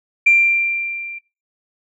sine tone with level ramp, 2369 Hz, D7, 14 cents sharp, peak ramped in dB -6 to -28 dBFS, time 0.26-1.19 s, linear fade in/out 10 ms, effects noise-tail reverb RT60 0.3 s tail -24 dB re dry + tanh soft clip ceiling -2 dBFS

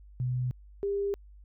sine tone pair in turn, 125.7 / 400.8 Hz, B2 / G4, +31 / +38 cents, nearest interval octave + minor sixth, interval 2007 cents, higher second, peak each -27 / -27 dBFS, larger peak neither, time 0.2-0.51 / 0.83-1.14 s, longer neither, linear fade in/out 0 ms, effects added 50 Hz sine -49 dBFS peak until 1.44 s

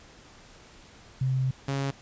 sine / sawtooth tone pair in turn, 130.81 / 137.67 Hz, C3 / C#3, 0 / -12 cents, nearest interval minor second, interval 88 cents, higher second, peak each -23 dBFS, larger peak neither, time 1.21-1.51 / 1.68-1.91 s, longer first, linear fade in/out 5 ms, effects pink hiss -52 dBFS RMS until 2.01 s + resampled to 16000 Hz

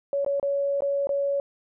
sine tone with dropouts, 561 Hz, C#5, 21 cents sharp, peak -22 dBFS, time 0.13-1.4 s, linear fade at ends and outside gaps 1 ms, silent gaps 0.247-0.263 / 0.398-0.428 / 0.806-0.821 / 1.071-1.092 s, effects none

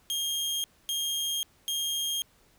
sawtooth tone bursts, 3227 Hz, G7, 50 cents sharp, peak -25 dBFS, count 3, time 0.1-2.22 s, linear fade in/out 0 ms, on 540 ms, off 250 ms, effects pink hiss -63 dBFS RMS until 2.58 s

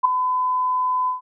sine tone with ADSR envelope, 1010 Hz, B5, 39 cents sharp, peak -8 dBFS, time 0.03-1.21 s, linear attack 21 ms, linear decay 5 ms, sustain -10 dB, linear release 130 ms, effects none

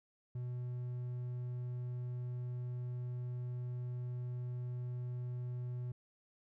triangle tone, 123.47 Hz, B2, in tune, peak -36 dBFS, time 0.35-5.92 s, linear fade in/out 5 ms, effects none

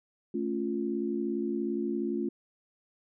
sine chord, A augmented, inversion none, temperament equal, 220 / 277.2 / 349.2 Hz, A3 / C#4 / E#4, 0 / 0 / 0 cents, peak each -33 / -34 / -32 dBFS, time 0.34-2.29 s, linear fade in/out 5 ms, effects none

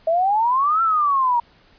sine exponential two-way sweep, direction up then down, 636 to 1359 to 936 Hz, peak -15 dBFS, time 0.07-1.4 s, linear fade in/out 5 ms, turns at 0.82 s, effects pink hiss -54 dBFS RMS until 1.78 s + resampled to 11025 Hz

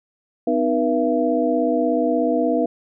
sine tone cluster, 253.1 / 309.7 / 480.9 / 673 Hz, B3 / D#4 / B4 / E5, +43 / -8 / -46 / +36 cents, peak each -22 dBFS, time 0.47-2.66 s, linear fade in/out 5 ms, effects none

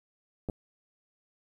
clicks, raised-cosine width 2 ms, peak -21 dBFS, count 2, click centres 0.488 / 0.498 s, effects 10-bit

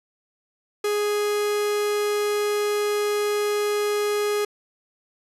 45% pulse tone, 415.3 Hz, G#4, in tune, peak -21 dBFS, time 0.84-4.45 s, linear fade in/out 5 ms, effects resampled to 32000 Hz

